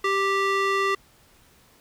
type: tone with band-pass filter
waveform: square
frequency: 392 Hz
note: G4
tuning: in tune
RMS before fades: -23 dBFS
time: 0.04-0.95 s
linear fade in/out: 5 ms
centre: 1600 Hz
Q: 0.99
effects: pink hiss -57 dBFS RMS until 1.8 s